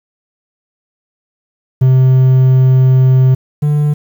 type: tone pair in turn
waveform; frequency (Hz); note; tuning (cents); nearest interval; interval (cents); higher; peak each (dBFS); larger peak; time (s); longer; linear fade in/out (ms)
triangle; 130 / 148; C3 / D3; -11 / +14; major second; 225; second; -3 / -7; first; 1.81-3.35 / 3.62-3.94; first; 10
effects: 7-bit